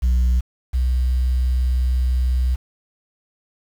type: tone pair in turn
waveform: sine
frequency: 61.74 / 62.96 Hz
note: B1 / B1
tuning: 0 / +34 cents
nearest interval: unison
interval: 34 cents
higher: second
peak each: -11 / -14 dBFS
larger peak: first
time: 0.02-0.41 / 0.73-2.56 s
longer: second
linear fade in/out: 20 ms
effects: tanh soft clip ceiling -13 dBFS + 7-bit